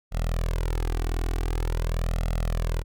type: tone with flanger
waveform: sawtooth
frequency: 41.2 Hz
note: E1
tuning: in tune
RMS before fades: -26 dBFS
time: 0.11-2.84 s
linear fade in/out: 50 ms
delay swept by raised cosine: 1.5 to 2.7 ms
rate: 0.46 Hz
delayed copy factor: +0.75
effects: none